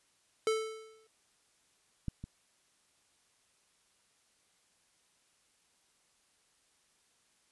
square tone with exponential decay, 440 Hz, A4, in tune, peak -26 dBFS, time 0.47-1.07 s, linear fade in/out 1 ms, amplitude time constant 130 ms
clicks, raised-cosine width 5 ms, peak -22 / -30 dBFS, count 2, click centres 2.083 / 2.24 s
effects white hiss -71 dBFS RMS until 7.51 s + resampled to 24000 Hz

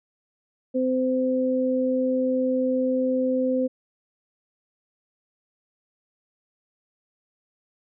sine tone pair together, 257.3 / 514.6 Hz, C4 / C5, -29 / -29 cents, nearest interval octave, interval 1200 cents, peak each -23 dBFS, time 0.74-3.68 s, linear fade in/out 20 ms, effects none

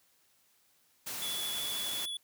white noise, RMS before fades -39 dBFS, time 1.06-2.06 s, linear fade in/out 10 ms
square tone with vibrato, 3416 Hz, G#7, 48 cents sharp, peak -36 dBFS, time 1.22-2.17 s, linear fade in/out 2 ms, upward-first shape sine, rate 13 Hz, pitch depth 21 cents each way
effects white hiss -69 dBFS RMS until 2.23 s + high-pass 60 Hz 12 dB/octave

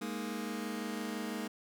sawtooth chord, Ab suspended second, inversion none, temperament just, 207.7 / 233.6 / 311.5 Hz, Ab3 / Bb3 / Eb4, 0 / +4 / +2 cents, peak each -36 / -36 / -38 dBFS, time 0.01-1.48 s, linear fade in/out 10 ms, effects none

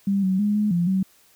sine tone with pitch steps, 197.9 / 188.3 / 207.2 / 210.1 / 173.2 / 190 Hz, G3 / F#3 / G#3 / G#3 / F3 / F#3, +17 / +31 / -4 / +20 / -14 / +46 cents, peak -18 dBFS, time 0.07-1.03 s, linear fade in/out 5 ms, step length 160 ms, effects white hiss -57 dBFS RMS until 1.35 s

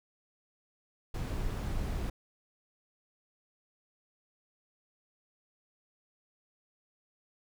brown noise, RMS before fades -34 dBFS, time 1.14-2.1 s, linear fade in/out 5 ms, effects none

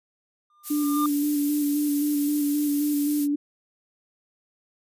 triangle tone with exponential growth, 1200 Hz, D6, 37 cents sharp, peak -20 dBFS, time 0.5-1.06 s, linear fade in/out 2 ms, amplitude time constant 120 ms
violet noise, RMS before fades -31 dBFS, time 0.63-3.28 s, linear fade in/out 50 ms
sine tone with vibrato, 291.9 Hz, D4, 10 cents flat, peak -21 dBFS, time 0.7-3.36 s, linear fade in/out 10 ms, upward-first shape square, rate 3.8 Hz, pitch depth 20 cents each way
effects resampled to 32000 Hz

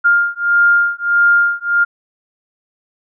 sine beating tone pair, 1404 / 1405.6 Hz, F6 / F6, +9 / +11 cents, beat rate 1.6 Hz, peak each -13 dBFS, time 0.04-1.85 s, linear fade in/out 20 ms, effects none

